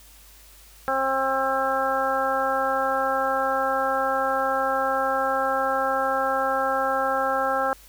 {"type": "harmonic tone", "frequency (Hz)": 266.9, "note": "C4", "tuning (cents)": 35, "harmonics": [1, 2, 3, 4, 5, 6], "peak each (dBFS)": [-36, -26, -26, -31, -26, -31], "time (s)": [0.88, 7.73], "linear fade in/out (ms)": 0, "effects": ["added 50 Hz sine -51 dBFS peak until 7.88 s", "white hiss -51 dBFS RMS until 7.88 s"]}